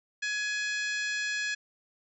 harmonic tone with a mistuned harmonic, 840 Hz, G#5, 19 cents sharp, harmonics 2 / 3 / 4 / 5 / 6 / 7 / 8 / 9, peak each -31 / -36 / -41 / -41 / -44 / -44 / -45 / -50 dBFS, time 0.22-1.55 s, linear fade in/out 10 ms, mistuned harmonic 8, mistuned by +71 cents, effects none

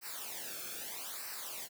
white noise with flanger, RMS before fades -43 dBFS, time 0.01-1.69 s, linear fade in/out 50 ms, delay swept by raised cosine 0.29 to 1.05 ms, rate 0.79 Hz, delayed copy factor -0.8, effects none

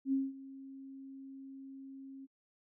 sine tone with ADSR envelope, 270 Hz, C#4, 45 cents flat, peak -27 dBFS, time 0.05-2.27 s, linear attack 75 ms, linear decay 200 ms, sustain -19 dB, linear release 29 ms, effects noise-tail reverb RT60 0.1 s tail -25 dB re dry

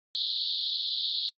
pink band-pass noise, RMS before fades -31 dBFS, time 0.15-1.29 s, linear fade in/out 0 ms, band 3400 to 4500 Hz, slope 96 dB/octave, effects noise-tail reverb RT60 0.1 s tail -25 dB re dry + MP3 32 kbps

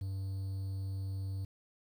triangle tone, 96.4 Hz, G2, 28 cents flat, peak -33 dBFS, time 0.01-1.45 s, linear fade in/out 5 ms, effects 10-bit

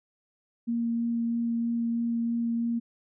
sine tone with vibrato, 233.1 Hz, A#3, in tune, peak -25 dBFS, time 0.67-2.8 s, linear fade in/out 20 ms, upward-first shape sine, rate 3.1 Hz, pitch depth 8 cents each way, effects none

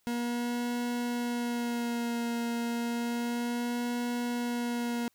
40% pulse tone with vibrato, 238 Hz, A#3, 36 cents sharp, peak -29 dBFS, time 0.07-5.08 s, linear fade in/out 0 ms, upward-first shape sine, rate 0.31 Hz, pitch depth 24 cents each way, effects white hiss -72 dBFS RMS until 5.14 s

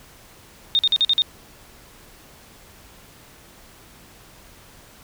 sine tone bursts, 3678 Hz, A#7, 24 cents flat, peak -14 dBFS, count 6, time 0.75-1.22 s, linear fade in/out 0 ms, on 40 ms, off 46 ms, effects pink hiss -48 dBFS RMS until 5.03 s

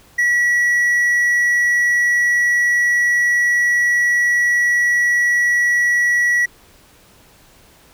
triangle tone, 1935 Hz, B6, 36 cents flat, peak -11 dBFS, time 0.18-6.46 s, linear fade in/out 10 ms, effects pink hiss -49 dBFS RMS until 7.93 s

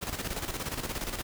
pink noise with tremolo, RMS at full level -33 dBFS, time 0.01-1.23 s, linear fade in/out 20 ms, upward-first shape square, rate 17 Hz, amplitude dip 60%, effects none

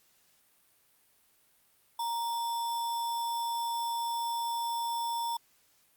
sine tone with sample-and-hold, 932.3 Hz, A#5, in tune, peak -30 dBFS, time 1.99-5.37 s, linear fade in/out 5 ms, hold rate 4410 Hz, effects white hiss -67 dBFS RMS until 5.96 s + Opus 48 kbps

